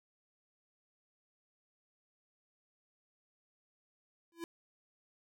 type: tone with exponential growth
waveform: square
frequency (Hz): 335.8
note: E4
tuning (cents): +32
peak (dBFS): -37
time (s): 4.32-4.44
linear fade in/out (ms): 1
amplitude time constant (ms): 26
effects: none